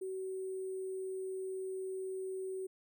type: tone with sample-and-hold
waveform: sine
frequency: 378 Hz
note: F#4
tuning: 37 cents sharp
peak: -37 dBFS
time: 0.01-2.67 s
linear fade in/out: 10 ms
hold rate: 8820 Hz
effects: none